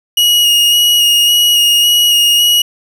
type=tone with vibrato; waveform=40% pulse; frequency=2884 Hz; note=F#7; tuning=45 cents flat; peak=-6 dBFS; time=0.17-2.62 s; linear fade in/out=5 ms; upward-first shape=square; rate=1.8 Hz; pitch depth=13 cents each way; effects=none